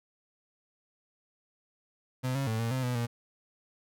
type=tone with pitch steps; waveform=35% pulse; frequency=128.3 / 137.1 / 111.1 / 115.2 / 130 / 124.1 / 118.3 Hz; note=C3 / C#3 / A2 / A#2 / C3 / B2 / A#2; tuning=-34 / -19 / +17 / -20 / -11 / +9 / +26 cents; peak=-27 dBFS; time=2.23-3.07 s; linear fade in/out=20 ms; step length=120 ms; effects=none